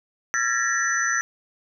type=tone cluster; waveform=sine; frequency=1366 / 1659 / 1778 / 1898 / 5990 Hz; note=F6 / G#6 / A6 / A#6 / F#8; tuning=-39 / -2 / +18 / +31 / +20 cents; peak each=-27 dBFS; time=0.34-1.21 s; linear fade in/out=0 ms; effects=none